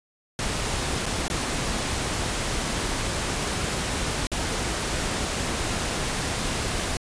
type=noise with dropouts; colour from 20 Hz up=pink; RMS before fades=-27 dBFS; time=0.39-6.97 s; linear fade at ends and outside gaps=1 ms; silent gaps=1.057-1.063 / 1.281-1.3 / 4.27-4.317 s; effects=resampled to 22050 Hz